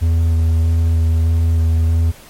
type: tone with vibrato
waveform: triangle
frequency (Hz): 82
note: E2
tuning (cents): -9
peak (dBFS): -9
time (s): 0.01-2.12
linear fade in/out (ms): 20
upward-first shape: square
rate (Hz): 1.6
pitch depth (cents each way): 11
effects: pink hiss -41 dBFS RMS until 2.29 s + MP3 64 kbps